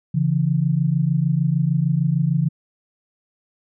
sine tone pair together, 139.9 / 166.51 Hz, C#3 / E3, +16 / +18 cents, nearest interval minor third, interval 302 cents, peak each -19 dBFS, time 0.14-2.49 s, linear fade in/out 10 ms, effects none

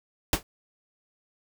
pink noise with exponential decay, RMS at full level -18 dBFS, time 0.33-0.43 s, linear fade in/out 2 ms, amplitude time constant 20 ms, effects none

